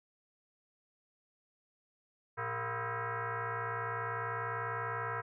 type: tone with frequency modulation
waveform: sine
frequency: 174.61 Hz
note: F3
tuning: in tune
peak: -34 dBFS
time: 2.37-5.22 s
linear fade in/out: 20 ms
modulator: 289 Hz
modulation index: 5.6
effects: none